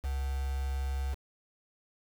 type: tone with quantisation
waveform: sine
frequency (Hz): 67.7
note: C#2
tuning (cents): -40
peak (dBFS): -30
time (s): 0.03-1.15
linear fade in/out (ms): 20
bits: 7
effects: none